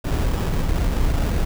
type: noise with sample-and-hold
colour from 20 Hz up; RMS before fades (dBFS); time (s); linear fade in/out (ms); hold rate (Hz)
brown; -20; 0.04-1.45; 10; 2100
effects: none